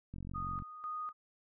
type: click train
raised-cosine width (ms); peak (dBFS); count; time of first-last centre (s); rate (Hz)
5; -32; 23; 0.14-0.622; 45.6
type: tone with tremolo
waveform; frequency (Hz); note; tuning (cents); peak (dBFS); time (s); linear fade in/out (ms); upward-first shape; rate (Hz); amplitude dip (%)
sine; 1238; D#6; -9; -37; 0.34-1.13; 20; square; 2; 65
effects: none